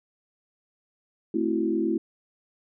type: chord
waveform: sine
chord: F# half-diminished seventh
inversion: first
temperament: equal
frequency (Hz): 220 / 261.6 / 329.6 / 370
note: A3 / C4 / E4 / F#4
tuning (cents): 0 / 0 / 0 / 0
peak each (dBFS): -29 / -31 / -25 / -30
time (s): 1.34-1.98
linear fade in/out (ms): 5
effects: none